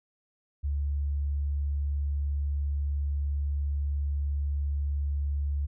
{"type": "tone", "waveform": "sine", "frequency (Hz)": 71.5, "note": "D2", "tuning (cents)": -46, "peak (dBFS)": -26, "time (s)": [0.63, 5.67], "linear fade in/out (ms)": 20, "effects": []}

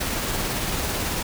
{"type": "noise with tremolo", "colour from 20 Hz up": "pink", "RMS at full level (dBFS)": -25, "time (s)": [0, 1.23], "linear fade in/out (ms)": 10, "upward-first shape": "sine", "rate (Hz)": 18, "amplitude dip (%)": 25, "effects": []}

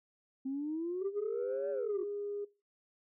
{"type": "exponential two-way sweep", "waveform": "sine", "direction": "up then down", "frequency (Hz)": [261.6, 582, 345.6], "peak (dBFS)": -33, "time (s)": [0.45, 2.04], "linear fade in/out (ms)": 10, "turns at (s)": 1.7}
{"type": "tone with pitch glide", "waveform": "sine", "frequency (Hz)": [402.8, 408.7], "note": ["G4", "G#4"], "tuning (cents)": [47, -28], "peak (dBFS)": -36, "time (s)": [1.01, 2.45], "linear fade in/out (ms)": 10, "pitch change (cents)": 25, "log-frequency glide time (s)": [1.51, 1.73]}
{"effects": ["noise-tail reverb RT60 0.3 s tail -21 dB re dry", "tanh soft clip ceiling -28 dBFS"]}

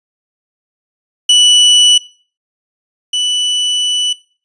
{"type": "tone pair in turn", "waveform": "40% pulse", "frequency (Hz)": [2960, 2972], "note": ["F#7", "F#7"], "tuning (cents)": [0, 7], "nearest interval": "unison", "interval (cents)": 7, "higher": "second", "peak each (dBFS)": [-4, -12], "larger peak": "first", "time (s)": [[1.29, 1.98], [3.13, 4.13]], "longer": "second", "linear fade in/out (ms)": 5, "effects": ["noise-tail reverb RT60 0.4 s tail -20 dB re dry", "resampled to 22050 Hz"]}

